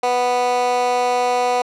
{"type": "tone with high-pass filter", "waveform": "15% pulse", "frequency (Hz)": 246.9, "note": "B3", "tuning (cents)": 0, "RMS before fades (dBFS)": -18, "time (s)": [0.03, 1.62], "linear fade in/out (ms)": 5, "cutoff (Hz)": 610, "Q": 3, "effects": ["low-pass 8000 Hz 12 dB/octave"]}